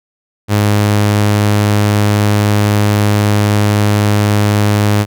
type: tone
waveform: sawtooth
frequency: 103.83 Hz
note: G#2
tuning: in tune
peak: -5 dBFS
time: 0.48-5.06 s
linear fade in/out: 50 ms
effects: none